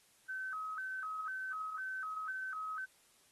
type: tone with vibrato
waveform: sine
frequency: 1396.9 Hz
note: F6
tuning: in tune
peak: -38 dBFS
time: 0.28-2.86 s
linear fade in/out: 20 ms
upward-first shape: square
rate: 2 Hz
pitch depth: 160 cents each way
effects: white hiss -68 dBFS RMS until 3.31 s + AAC 32 kbps